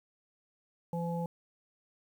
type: harmonic tone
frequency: 169.8 Hz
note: F3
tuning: 48 cents flat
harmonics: 1 / 3 / 5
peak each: -33 / -38 / -40 dBFS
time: 0.93-1.26 s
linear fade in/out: 2 ms
effects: 10-bit